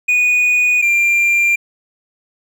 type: tone pair in turn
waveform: triangle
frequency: 2468 / 2382 Hz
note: D#7 / D7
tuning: -15 / +24 cents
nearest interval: minor second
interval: 61 cents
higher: first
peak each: -9 dBFS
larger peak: neither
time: 0.08-0.82 / 0.82-1.56 s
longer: neither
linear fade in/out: 10 ms
effects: none